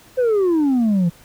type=exponential sweep; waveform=sine; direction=down; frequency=523.3 to 164.81 Hz; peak=-11 dBFS; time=0.17-1.1 s; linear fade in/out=20 ms; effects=tanh soft clip ceiling -13 dBFS + pink hiss -48 dBFS RMS until 1.24 s